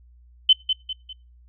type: tone with echo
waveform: sine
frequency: 3051 Hz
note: G7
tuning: 48 cents flat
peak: -10 dBFS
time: 0.49-0.53 s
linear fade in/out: 5 ms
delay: 200 ms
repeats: 3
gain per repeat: -8 dB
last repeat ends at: 1.13 s
effects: noise-tail reverb RT60 0.3 s tail -24 dB re dry + added 60 Hz sine -49 dBFS peak until 1.48 s

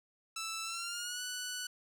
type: tone with pitch glide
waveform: 10% pulse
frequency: 1322 to 1483.9 Hz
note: E6 to F#6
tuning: +5 to +5 cents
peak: -29 dBFS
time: 0.36-1.67 s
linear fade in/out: 5 ms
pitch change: +200 cents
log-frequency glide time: 0.63-1.22 s
effects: none

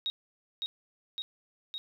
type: tone with echo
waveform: sine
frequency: 3774 Hz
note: A#7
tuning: 21 cents sharp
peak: -29 dBFS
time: 0.06-0.1 s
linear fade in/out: 0 ms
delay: 560 ms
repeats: 3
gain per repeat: -2 dB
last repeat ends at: 1.78 s
effects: 11-bit

